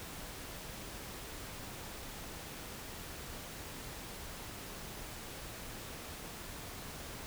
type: silence
effects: pink hiss -46 dBFS RMS until 7.26 s